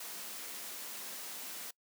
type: high-pass noise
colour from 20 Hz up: white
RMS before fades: -44 dBFS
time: 0-1.71 s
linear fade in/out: 5 ms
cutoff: 170 Hz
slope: 48 dB/octave
effects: noise-tail reverb RT60 0.1 s tail -24 dB re dry